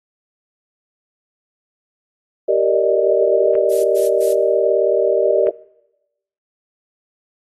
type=chord; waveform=sine; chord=Eb major seventh; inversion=first; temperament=just; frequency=388.9 / 466.7 / 583.4 / 622.3 Hz; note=G4 / Bb4 / D5 / Eb5; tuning=-14 / +2 / -12 / 0 cents; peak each=-18 dBFS; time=2.48-5.5 s; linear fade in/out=10 ms
type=clicks; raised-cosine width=0.5 ms; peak=-20 dBFS; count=2; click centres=3.553 / 5.47 s
type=noise bursts; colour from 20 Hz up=violet; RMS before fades=-27 dBFS; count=3; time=3.7-4.34 s; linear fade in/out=20 ms; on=140 ms; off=110 ms
effects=noise-tail reverb RT60 0.9 s tail -20 dB re dry + AAC 32 kbps